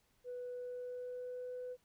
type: tone with pitch glide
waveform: sine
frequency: 493.9 to 499.4 Hz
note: B4 to B4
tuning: 0 to +19 cents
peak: -40 dBFS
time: 0.24-1.77 s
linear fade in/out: 50 ms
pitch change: +19 cents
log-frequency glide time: 0.56-1.52 s
effects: tanh soft clip ceiling -38 dBFS + pink hiss -75 dBFS RMS until 1.84 s